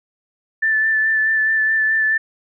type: tone with vibrato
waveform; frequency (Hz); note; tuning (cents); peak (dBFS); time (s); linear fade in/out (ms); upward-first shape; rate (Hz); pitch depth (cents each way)
sine; 1760; A6; 0; -14; 0.62-2.18; 10; sine; 4.7; 18
effects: none